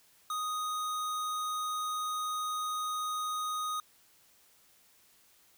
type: tone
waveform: square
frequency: 1244.5 Hz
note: D#6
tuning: in tune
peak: -33 dBFS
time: 0.3-3.8 s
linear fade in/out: 2 ms
effects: white hiss -64 dBFS RMS until 5.57 s